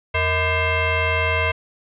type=tone with frequency modulation; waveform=sine; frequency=1015 Hz; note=B5; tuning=47 cents sharp; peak=-17 dBFS; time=0.14-1.52 s; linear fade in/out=10 ms; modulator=550 Hz; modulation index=3.2; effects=resampled to 8000 Hz + 9-bit